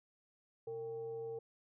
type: tone with frequency modulation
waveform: sine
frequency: 456.3 Hz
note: A#4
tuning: 37 cents flat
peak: -40 dBFS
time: 0.67-1.39 s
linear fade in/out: 5 ms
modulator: 332 Hz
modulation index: 0.35
effects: none